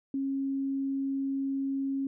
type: tone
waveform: sine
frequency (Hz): 272.3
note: C#4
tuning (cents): -31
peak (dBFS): -28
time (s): 0.14-2.07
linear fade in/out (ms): 2
effects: none